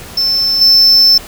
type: tone with level steps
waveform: triangle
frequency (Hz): 5300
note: E8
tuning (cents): +9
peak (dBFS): -9 / -3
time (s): 0.17-1.18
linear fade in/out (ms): 5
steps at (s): 0.61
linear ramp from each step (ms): 5
effects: pink hiss -31 dBFS RMS until 1.27 s